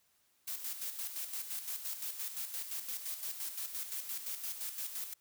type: noise with tremolo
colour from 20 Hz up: blue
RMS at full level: -39 dBFS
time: 0.47-5.14 s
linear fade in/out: 10 ms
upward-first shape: square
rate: 5.8 Hz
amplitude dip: 55%
effects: white hiss -73 dBFS RMS until 5.2 s